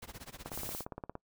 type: noise with tremolo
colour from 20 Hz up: pink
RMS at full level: -45 dBFS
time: 0.02-0.76 s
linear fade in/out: 5 ms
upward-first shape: sine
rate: 16 Hz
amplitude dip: 95%
type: click train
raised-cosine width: 1 ms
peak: -26 dBFS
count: 13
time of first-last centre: 0.46-1.154 s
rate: 17.3 Hz
type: noise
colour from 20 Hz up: blue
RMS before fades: -42 dBFS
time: 0.5-0.85 s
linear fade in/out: 50 ms
effects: noise-tail reverb RT60 0.1 s tail -24 dB re dry